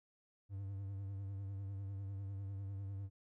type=tone with vibrato; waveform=triangle; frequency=98.2 Hz; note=G2; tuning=4 cents sharp; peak=-39 dBFS; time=0.49-3.1 s; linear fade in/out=50 ms; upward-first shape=triangle; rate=10 Hz; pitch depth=50 cents each way; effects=none